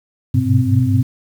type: tone cluster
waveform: sine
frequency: 99.6 / 104.6 / 122.7 / 127.1 / 258.9 Hz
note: G2 / G#2 / B2 / C3 / C4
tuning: +28 / +13 / -11 / -50 / -18 cents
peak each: -18 dBFS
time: 0.34-1.03 s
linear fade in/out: 10 ms
effects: 7-bit